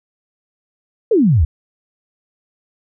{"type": "exponential sweep", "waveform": "sine", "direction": "down", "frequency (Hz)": [488.5, 66.3], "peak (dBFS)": -9, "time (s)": [1.11, 1.45], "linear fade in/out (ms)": 5, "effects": []}